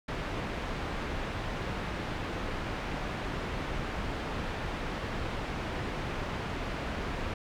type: low-pass noise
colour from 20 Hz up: pink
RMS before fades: -35 dBFS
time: 0.08-7.34 s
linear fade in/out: 5 ms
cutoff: 2600 Hz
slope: 12 dB/octave
effects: none